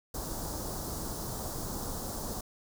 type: band-stop noise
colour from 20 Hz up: pink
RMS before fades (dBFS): -37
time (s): 0.14-2.41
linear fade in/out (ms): 5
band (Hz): 1200 to 4800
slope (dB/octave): 24
effects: none